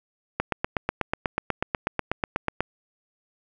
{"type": "click train", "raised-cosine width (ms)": 0.5, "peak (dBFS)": -8, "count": 19, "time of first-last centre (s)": [0.4, 2.606], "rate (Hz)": 8.16, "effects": []}